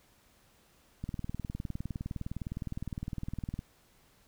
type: click train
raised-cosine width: 5 ms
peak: -24 dBFS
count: 51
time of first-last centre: 1.04-3.591 s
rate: 19.6 Hz
effects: pink hiss -65 dBFS RMS until 4.27 s